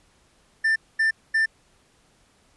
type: tone bursts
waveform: triangle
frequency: 1784 Hz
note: A6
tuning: 23 cents sharp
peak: -16 dBFS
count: 3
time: 0.64-1.46 s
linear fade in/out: 10 ms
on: 120 ms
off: 230 ms
effects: pink hiss -61 dBFS RMS until 2.56 s + resampled to 24000 Hz